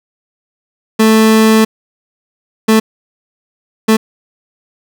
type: tone bursts at uneven times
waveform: 30% pulse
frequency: 220 Hz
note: A3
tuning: in tune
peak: -3 dBFS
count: 3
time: 0.99-1.65 / 2.68-2.8 / 3.88-3.97 s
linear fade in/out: 10 ms
effects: none